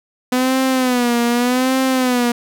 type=tone with vibrato; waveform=sawtooth; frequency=249.6 Hz; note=B3; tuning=19 cents sharp; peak=-10 dBFS; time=0.32-2.32 s; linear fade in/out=5 ms; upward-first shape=sine; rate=0.84 Hz; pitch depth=91 cents each way; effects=none